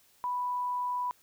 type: tone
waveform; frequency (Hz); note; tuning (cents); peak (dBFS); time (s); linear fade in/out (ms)
sine; 987.8; B5; 0; -29; 0.24-1.11; 0
effects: white hiss -64 dBFS RMS until 1.22 s